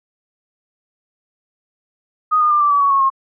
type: tone with pitch steps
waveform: sine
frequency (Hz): 1244.5 / 1218.9 / 1193.8 / 1169.2 / 1145.2 / 1121.6 / 1098.5 / 1075.9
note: D#6 / D#6 / D6 / D6 / D6 / C#6 / C#6 / C6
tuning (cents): 0 / -36 / +28 / -8 / -44 / +20 / -16 / +48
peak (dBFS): -11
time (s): 2.31-3.102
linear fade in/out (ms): 20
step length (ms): 99
effects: none